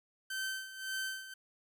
sawtooth tone with tremolo, 1544 Hz, G6, 27 cents flat, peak -31 dBFS, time 0.3-1.34 s, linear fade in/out 5 ms, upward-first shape sine, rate 1.8 Hz, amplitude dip 75%, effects none

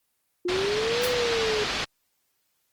sine linear two-way sweep, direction up then down, 349.2 to 501 to 416 Hz, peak -24 dBFS, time 0.45-1.64 s, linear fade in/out 5 ms, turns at 1.07 s
white low-pass noise, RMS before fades -29 dBFS, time 0.48-1.85 s, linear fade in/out 10 ms, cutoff 4600 Hz, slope 24 dB/octave
white noise with exponential decay, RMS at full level -28 dBFS, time 1.03-1.2 s, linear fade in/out 5 ms, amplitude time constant 35 ms
effects white hiss -73 dBFS RMS until 2.72 s + Opus 24 kbps

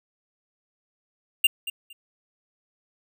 square tone with echo, 2794 Hz, F7, in tune, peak -15 dBFS, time 1.44-1.47 s, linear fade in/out 5 ms, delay 230 ms, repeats 2, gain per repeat -14 dB, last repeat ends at 1.93 s, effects none

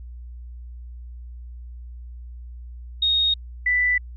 sine tone pair in turn, 3729 / 1982.8 Hz, A#7 / B6, 0 / +6 cents, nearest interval major seventh, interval 1094 cents, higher first, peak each -17 dBFS, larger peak neither, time 3.02-3.34 / 3.66-3.98 s, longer neither, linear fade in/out 5 ms, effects added 60 Hz sine -35 dBFS peak until 4.16 s

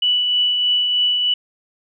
sine tone with tremolo, 2960 Hz, F#7, in tune, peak -13 dBFS, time 0.02-1.34 s, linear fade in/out 5 ms, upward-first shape triangle, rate 3.2 Hz, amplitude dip 35%, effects none

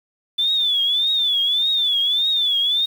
sine tone with vibrato, 3500 Hz, A7, 10 cents flat, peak -16 dBFS, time 0.38-2.86 s, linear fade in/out 10 ms, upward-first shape triangle, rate 1.7 Hz, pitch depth 140 cents each way, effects 7-bit

